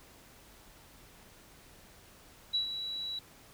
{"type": "tone with ADSR envelope", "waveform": "sine", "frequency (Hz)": 3917, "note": "B7", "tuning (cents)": -15, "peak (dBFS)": -26, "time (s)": [2.53, 3.19], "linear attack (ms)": 19, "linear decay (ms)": 110, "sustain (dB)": -9, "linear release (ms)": 3, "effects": ["pink hiss -57 dBFS RMS until 3.53 s"]}